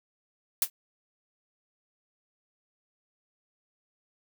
blue noise with exponential decay, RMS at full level -19 dBFS, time 0.62-0.7 s, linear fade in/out 2 ms, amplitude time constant 16 ms, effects none

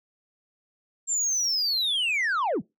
sine linear sweep, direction down, 7459 to 110 Hz, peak -20 dBFS, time 1.07-2.62 s, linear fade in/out 50 ms, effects noise-tail reverb RT60 0.2 s tail -24 dB re dry + tanh soft clip ceiling -22 dBFS

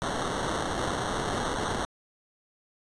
white noise with sample-and-hold, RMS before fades -30 dBFS, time 0.02-1.85 s, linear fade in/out 0 ms, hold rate 2450 Hz, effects resampled to 22050 Hz

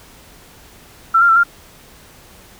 sine tone with pitch steps, 1340 / 1393 / 1337 / 1395 Hz, E6 / F6 / E6 / F6, +28 / -5 / +24 / -2 cents, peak -8 dBFS, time 1.14-1.436 s, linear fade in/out 10 ms, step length 74 ms, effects pink hiss -44 dBFS RMS until 2.59 s

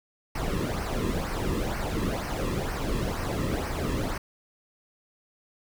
brown noise with flanger, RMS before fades -29 dBFS, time 0.35-4.18 s, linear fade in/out 5 ms, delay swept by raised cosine 0.27 to 1.37 ms, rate 2.1 Hz, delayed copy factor -0.65, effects none

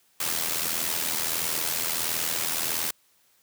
white noise with amplitude modulation, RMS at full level -25 dBFS, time 0.2-2.91 s, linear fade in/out 5 ms, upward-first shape sine, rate 81.5 Hz, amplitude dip 65%, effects white hiss -64 dBFS RMS until 3.42 s + high-pass 80 Hz 12 dB/octave

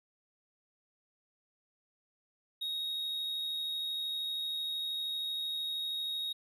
triangle tone with amplitude modulation, 3759 Hz, A#7, 14 cents sharp, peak -31 dBFS, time 2.61-6.33 s, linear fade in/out 10 ms, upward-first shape sine, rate 72.9 Hz, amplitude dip 25%, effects none

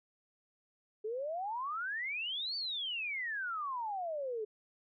sine exponential two-way sweep, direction up then down, 415.6 to 4613 to 415.6 Hz, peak -35 dBFS, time 1.04-4.45 s, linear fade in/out 10 ms, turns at 2.56 s, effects none

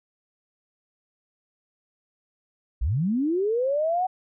sine linear sweep, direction up, 46.25 to 758 Hz, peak -21 dBFS, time 2.81-4.07 s, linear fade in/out 10 ms, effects none

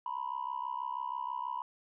sine tone with amplitude modulation, 977 Hz, B5, 19 cents flat, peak -29 dBFS, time 0.06-1.62 s, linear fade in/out 2 ms, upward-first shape sine, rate 66.2 Hz, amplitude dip 100%, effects tanh soft clip ceiling -28 dBFS

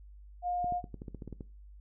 sine tone, 711 Hz, F5, 31 cents sharp, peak -30 dBFS, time 0.42-0.82 s, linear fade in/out 50 ms
clicks, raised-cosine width 3 ms, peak -29 dBFS, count 11, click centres 0.644 / 0.723 / 0.842 / 0.943 / 1.019 / 1.082 / 1.147 / 1.222 / 1.277 / 1.327 / 1.408 s
effects noise-tail reverb RT60 0.3 s tail -19 dB re dry + added 50 Hz sine -49 dBFS peak until 1.8 s

